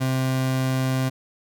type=tone; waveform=30% pulse; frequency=130.81 Hz; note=C3; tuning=in tune; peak=-18 dBFS; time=0-1.1 s; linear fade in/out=20 ms; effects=none